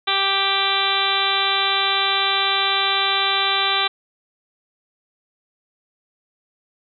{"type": "harmonic tone", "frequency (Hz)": 392, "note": "G4", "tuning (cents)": 0, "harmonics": [1, 2, 3, 4, 5, 6, 7, 8, 9, 10], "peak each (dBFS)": [-31, -26, -24, -28, -30, -26, -31, -27, -24, -24], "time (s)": [0.07, 3.88], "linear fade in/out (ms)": 10, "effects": []}